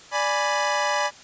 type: chord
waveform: 25% pulse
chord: G# diminished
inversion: second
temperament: equal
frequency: 587.3 / 830.6 / 987.8 Hz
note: D5 / G#5 / B5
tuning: 0 / 0 / 0 cents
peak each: -22 dBFS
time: 0.11-1.11 s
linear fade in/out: 50 ms
effects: white hiss -46 dBFS RMS until 1.23 s + resampled to 16000 Hz